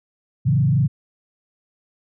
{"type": "tone with frequency modulation", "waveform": "sine", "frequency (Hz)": 137.6, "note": "C#3", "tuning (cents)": -12, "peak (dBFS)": -14, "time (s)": [0.45, 0.88], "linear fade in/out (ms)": 20, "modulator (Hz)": 25, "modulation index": 1.1, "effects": []}